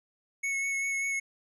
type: tone with vibrato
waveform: square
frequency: 2200 Hz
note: C#7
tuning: 14 cents flat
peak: -29 dBFS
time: 0.43-1.2 s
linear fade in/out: 10 ms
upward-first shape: sine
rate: 5.1 Hz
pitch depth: 14 cents each way
effects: low-pass 10000 Hz 12 dB/octave